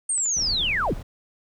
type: linear sweep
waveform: sine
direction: down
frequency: 8870 to 53.4 Hz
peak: -21 dBFS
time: 0.09-0.94 s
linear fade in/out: 5 ms
type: clicks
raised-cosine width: 0.3 ms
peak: -29 dBFS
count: 3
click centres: 0.181 / 0.258 / 0.633 s
type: noise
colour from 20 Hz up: brown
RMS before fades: -34 dBFS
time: 0.36-1.03 s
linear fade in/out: 10 ms
effects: none